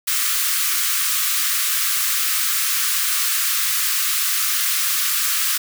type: high-pass noise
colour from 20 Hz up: white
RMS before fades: -20 dBFS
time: 0.07-5.58 s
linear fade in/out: 10 ms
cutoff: 1100 Hz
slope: 96 dB/octave
effects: none